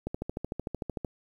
click train, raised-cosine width 2 ms, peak -19 dBFS, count 14, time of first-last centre 0.07-1.047 s, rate 13.3 Hz, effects 9-bit

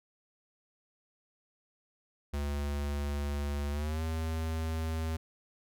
square tone with pitch glide, 72 to 80.35 Hz, D2 to E2, -34 to -44 cents, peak -32 dBFS, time 2.33-5.17 s, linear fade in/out 10 ms, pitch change +190 cents, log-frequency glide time 3.71-4.02 s, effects none

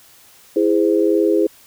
sine chord, E augmented, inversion none, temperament just, 329.6 / 412 / 515 Hz, E4 / G#4 / B#4, 0 / -14 / -28 cents, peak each -16 / -16 / -20 dBFS, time 0.56-1.47 s, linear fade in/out 5 ms, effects white hiss -48 dBFS RMS until 1.66 s

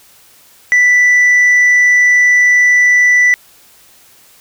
sine tone, 1975.5 Hz, B6, in tune, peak -3 dBFS, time 0.72-3.34 s, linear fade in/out 0 ms, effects tanh soft clip ceiling -5 dBFS + white hiss -45 dBFS RMS until 4.4 s

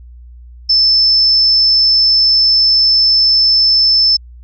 sine tone, 5274 Hz, E8, in tune, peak -7 dBFS, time 0.69-4.17 s, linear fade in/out 10 ms, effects added 60 Hz sine -33 dBFS peak until 4.43 s

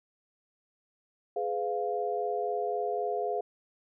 sine chord, F diminished, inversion first, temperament just, 419.1 / 502.9 / 698.5 Hz, Ab4 / Cb5 / F5, +16 / +31 / 0 cents, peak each -32 / -35 / -32 dBFS, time 1.36-3.41 s, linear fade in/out 5 ms, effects none

